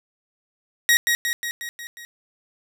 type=tone with echo; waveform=sawtooth; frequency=1892 Hz; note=A#6; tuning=25 cents sharp; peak=-10 dBFS; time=0.89-0.97 s; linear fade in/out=0 ms; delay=180 ms; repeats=6; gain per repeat=-4 dB; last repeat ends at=2.05 s; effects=none